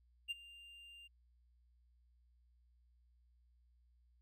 triangle tone with ADSR envelope, 2794 Hz, F7, in tune, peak -34 dBFS, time 0.28-1.08 s, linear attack 29 ms, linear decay 23 ms, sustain -19 dB, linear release 17 ms, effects added 60 Hz sine -68 dBFS peak until 4.21 s

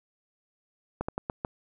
slowing click train, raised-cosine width 1 ms, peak -16 dBFS, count 5, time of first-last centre 1.01-1.449 s, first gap 75 ms, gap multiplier 1.26, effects none

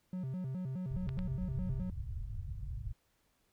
triangle tone with vibrato, 155.2 Hz, D#3, 4 cents flat, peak -34 dBFS, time 0.13-1.9 s, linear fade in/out 2 ms, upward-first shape square, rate 4.8 Hz, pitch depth 290 cents each way
pink low-pass noise, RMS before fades -40 dBFS, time 0.9-2.93 s, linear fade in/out 10 ms, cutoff 130 Hz, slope 48 dB/octave
clicks, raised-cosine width 0.3 ms, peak -32 dBFS, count 2, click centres 1.091 / 1.19 s
effects pink hiss -75 dBFS RMS until 3.52 s

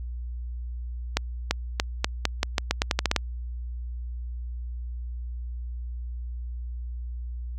accelerating click train, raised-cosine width 0.2 ms, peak -4 dBFS, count 14, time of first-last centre 1.17-3.163 s, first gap 340 ms, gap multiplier 0.85, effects added 60 Hz sine -31 dBFS peak until 7.58 s

